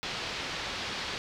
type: low-pass noise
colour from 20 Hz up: white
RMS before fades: -36 dBFS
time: 0.03-1.18 s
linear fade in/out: 0 ms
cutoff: 4600 Hz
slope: 24 dB/octave
effects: none